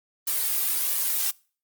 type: noise with flanger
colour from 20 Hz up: blue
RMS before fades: -25 dBFS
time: 0.27-1.31 s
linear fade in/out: 5 ms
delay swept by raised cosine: 1.7 to 2.54 ms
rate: 1.5 Hz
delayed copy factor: +0.5
effects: noise-tail reverb RT60 0.4 s tail -24 dB re dry + Opus 32 kbps